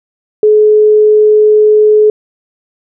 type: tone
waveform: sine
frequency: 425.8 Hz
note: G#4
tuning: 43 cents sharp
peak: -3 dBFS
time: 0.43-2.1 s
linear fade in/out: 2 ms
effects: none